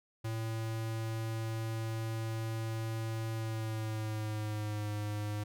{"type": "tone with pitch glide", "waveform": "square", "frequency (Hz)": [112.2, 104.69], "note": ["A2", "G#2"], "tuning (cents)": [34, 14], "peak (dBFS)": -35, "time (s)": [0.24, 5.44], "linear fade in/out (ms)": 10, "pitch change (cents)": -120, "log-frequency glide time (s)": [3.33, 4.9], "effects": []}